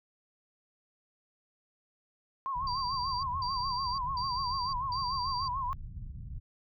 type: tone with vibrato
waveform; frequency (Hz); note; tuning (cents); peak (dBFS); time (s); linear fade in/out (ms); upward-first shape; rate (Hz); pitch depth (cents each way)
sine; 1035; C6; -19; -31; 2.46-5.73; 0; sine; 6.8; 110
type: low-pass noise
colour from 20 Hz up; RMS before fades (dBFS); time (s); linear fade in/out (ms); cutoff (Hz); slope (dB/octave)
pink; -42; 2.55-6.4; 20; 140; 24
type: tone bursts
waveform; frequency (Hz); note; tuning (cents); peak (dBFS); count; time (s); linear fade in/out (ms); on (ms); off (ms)
sine; 4699; D8; 0; -36; 4; 2.67-5.48; 2; 560; 190
effects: none